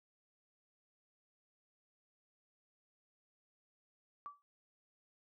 sine tone with exponential decay, 1155 Hz, D6, 29 cents flat, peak -40 dBFS, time 4.26-4.42 s, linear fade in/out 0 ms, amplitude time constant 34 ms, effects none

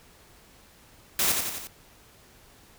white noise with echo, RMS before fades -24 dBFS, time 1.19-1.32 s, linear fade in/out 2 ms, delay 88 ms, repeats 4, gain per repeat -4 dB, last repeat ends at 1.672 s, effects pink hiss -55 dBFS RMS until 2.78 s

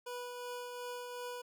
25% pulse tone with tremolo, 490.5 Hz, B4, 12 cents flat, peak -36 dBFS, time 0.06-1.42 s, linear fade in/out 10 ms, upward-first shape triangle, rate 2.7 Hz, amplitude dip 35%, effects none

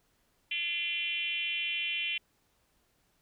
sine tone with frequency modulation, 2727 Hz, F7, 42 cents flat, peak -30 dBFS, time 0.51-2.18 s, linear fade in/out 5 ms, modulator 336 Hz, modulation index 1.5, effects pink hiss -72 dBFS RMS until 3.21 s

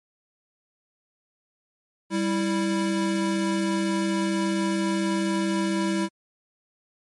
square tone pair together, 196 / 328.1 Hz, G3 / E4, 0 / -8 cents, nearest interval major sixth, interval 892 cents, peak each -26 dBFS, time 2.1-6.09 s, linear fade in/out 50 ms, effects MP3 48 kbps

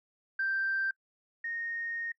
sine tone pair in turn, 1569 / 1853.4 Hz, G6 / A#6, +1 / -10 cents, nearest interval minor third, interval 289 cents, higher second, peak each -27 / -33 dBFS, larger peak first, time 0.39-0.91 / 1.44-2.12 s, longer second, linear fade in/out 5 ms, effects noise-tail reverb RT60 0.1 s tail -23 dB re dry + tanh soft clip ceiling -23 dBFS

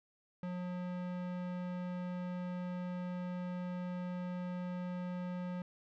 square tone with low-pass filter, 179.6 Hz, F3, 49 cents sharp, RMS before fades -40 dBFS, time 0.43-5.62 s, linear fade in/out 2 ms, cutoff 2200 Hz, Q 0.55, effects none

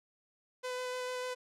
sawtooth tone with vibrato, 503 Hz, B4, 32 cents sharp, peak -32 dBFS, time 0.63-1.35 s, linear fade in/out 20 ms, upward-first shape square, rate 6.7 Hz, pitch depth 8 cents each way, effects low-pass 9000 Hz 12 dB/octave

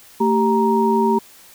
sine tone cluster, 224 / 390.7 / 936 Hz, A3 / G4 / A#5, +31 / -6 / +7 cents, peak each -18 dBFS, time 0.2-1.19 s, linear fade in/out 10 ms, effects white hiss -46 dBFS RMS until 1.54 s

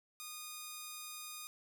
5% pulse tone, 1230 Hz, D#6, 20 cents flat, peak -33 dBFS, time 0.2-1.47 s, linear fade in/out 0 ms, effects none

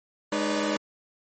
sawtooth tone cluster, 208.4 / 305.8 / 492.9 / 573 Hz, G#3 / D#4 / B4 / D5, +6 / -30 / -3 / -43 cents, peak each -27 / -24 / -29 / -27 dBFS, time 0.32-0.77 s, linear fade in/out 5 ms, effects MP3 32 kbps

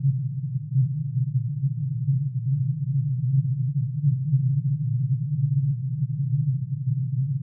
white band-pass noise, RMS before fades -24 dBFS, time 0-7.42 s, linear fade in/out 5 ms, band 120 to 150 Hz, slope 96 dB/octave, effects none

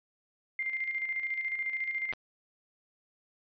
sine tone with tremolo, 2101 Hz, C7, 7 cents sharp, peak -29 dBFS, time 0.59-2.12 s, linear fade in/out 2 ms, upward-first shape square, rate 14 Hz, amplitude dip 50%
clicks, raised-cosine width 0.3 ms, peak -23 dBFS, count 2, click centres 2.127 / 2.135 s
effects resampled to 11025 Hz

